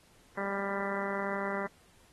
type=harmonic tone; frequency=198 Hz; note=G3; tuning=18 cents sharp; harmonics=1 / 2 / 3 / 4 / 5 / 6 / 7 / 8 / 9 / 10; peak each=-39 / -39 / -39 / -44 / -41 / -44 / -43 / -48 / -45 / -43 dBFS; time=0.37-1.67 s; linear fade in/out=10 ms; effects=pink hiss -63 dBFS RMS until 2.12 s + AAC 32 kbps